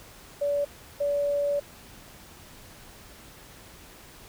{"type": "tone bursts at uneven times", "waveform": "sine", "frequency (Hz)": 574, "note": "D5", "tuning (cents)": -40, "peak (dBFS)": -23, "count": 2, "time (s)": [[0.41, 0.65], [1, 1.6]], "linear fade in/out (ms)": 10, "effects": ["pink hiss -49 dBFS RMS until 4.28 s"]}